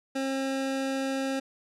25% pulse tone, 268.6 Hz, C4, 46 cents sharp, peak -24 dBFS, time 0.15-1.4 s, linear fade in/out 10 ms, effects low-pass 9000 Hz 12 dB/octave

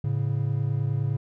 triangle tone pair together, 110 / 139.7 Hz, A2 / C#3, 0 / +14 cents, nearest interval major third, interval 414 cents, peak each -24 dBFS, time 0.04-1.17 s, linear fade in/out 5 ms, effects none

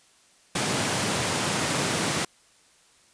pink high-pass noise, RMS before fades -26 dBFS, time 0.55-2.25 s, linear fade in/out 5 ms, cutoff 110 Hz, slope 24 dB/octave, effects white hiss -59 dBFS RMS until 3.13 s + resampled to 22050 Hz

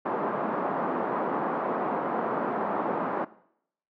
white band-pass noise, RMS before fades -29 dBFS, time 0.05-3.25 s, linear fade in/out 10 ms, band 190 to 1100 Hz, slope 24 dB/octave, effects noise-tail reverb RT60 0.7 s tail -19 dB re dry

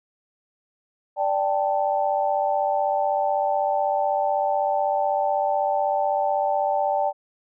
sine chord, D suspended fourth, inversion none, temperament equal, 587.3 / 784 / 880 Hz, D5 / G5 / A5, 0 / 0 / 0 cents, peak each -24 / -23 / -26 dBFS, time 1.16-7.13 s, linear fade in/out 50 ms, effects none

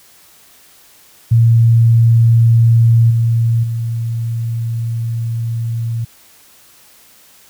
sine tone with level steps, 115.4 Hz, A#2, 17 cents flat, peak -6 / -10 / -16 dBFS, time 1.31-6.05 s, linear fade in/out 10 ms, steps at 3.1 / 3.63 s, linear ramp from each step 10 ms, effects white hiss -46 dBFS RMS until 7.49 s

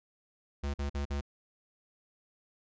square tone bursts, 70.9 Hz, C#2, 40 cents sharp, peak -32 dBFS, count 4, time 0.63-1.211 s, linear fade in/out 10 ms, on 110 ms, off 47 ms, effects resampled to 16000 Hz

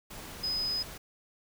sine tone in noise, 5030 Hz, D#8, 18 cents sharp, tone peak -29 dBFS, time 0.43-0.83 s, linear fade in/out 10 ms, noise pink, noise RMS -44 dBFS, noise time 0.1-0.98 s, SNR +12 dB, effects none

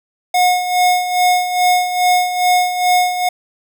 square tone with tremolo, 724 Hz, F#5, 38 cents flat, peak -10 dBFS, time 0.34-3.29 s, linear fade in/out 5 ms, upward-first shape sine, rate 2.4 Hz, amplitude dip 65%, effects none

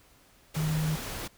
sine tone in noise, 155.56 Hz, D#3, in tune, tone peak -26 dBFS, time 0.56-0.96 s, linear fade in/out 10 ms, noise pink, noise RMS -37 dBFS, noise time 0.54-1.28 s, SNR +8 dB, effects pink hiss -60 dBFS RMS until 1.37 s

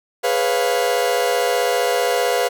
40% pulse chord, C# dominant seventh, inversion second, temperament equal with one note detuned, 415.3 / 493.9 / 549.3 / 698.5 Hz, G#4 / B4 / C#5 / E#5, 0 / 0 / -16 / 0 cents, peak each -24 / -19 / -24 / -21 dBFS, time 0.23-2.49 s, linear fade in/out 20 ms, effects none

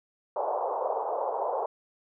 pink band-pass noise, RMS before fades -30 dBFS, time 0.36-1.66 s, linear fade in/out 2 ms, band 460 to 990 Hz, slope 48 dB/octave, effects none

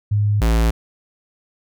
sine / square tone pair in turn, 103.83 / 56.19 Hz, G#2 / A1, 0 / +37 cents, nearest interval major seventh, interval 1063 cents, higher first, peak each -14 dBFS, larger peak neither, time 0.11-0.41 / 0.41-0.71 s, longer neither, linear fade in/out 10 ms, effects none

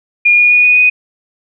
sine tone with pitch steps, 2426 / 2441 / 2457 / 2473 / 2488 Hz, D#7 / D#7 / D#7 / D#7 / D#7, -44 / -34 / -22 / -11 / -1 cents, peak -5 dBFS, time 0.25-0.9 s, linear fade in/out 10 ms, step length 130 ms, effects none

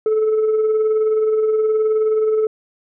sine tone with tremolo, 434.7 Hz, A4, 21 cents flat, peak -10 dBFS, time 0.06-2.47 s, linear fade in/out 2 ms, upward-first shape sine, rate 19 Hz, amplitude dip 40%, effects tanh soft clip ceiling -12 dBFS

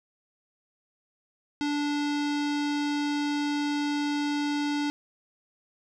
square tone with low-pass filter, 291.7 Hz, D4, 12 cents flat, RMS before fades -28 dBFS, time 1.61-4.9 s, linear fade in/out 0 ms, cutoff 5000 Hz, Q 1.5, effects none

